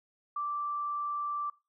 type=tone; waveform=sine; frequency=1171 Hz; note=D6; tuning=5 cents flat; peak=-31 dBFS; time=0.36-1.5 s; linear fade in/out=5 ms; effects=noise-tail reverb RT60 0.3 s tail -21 dB re dry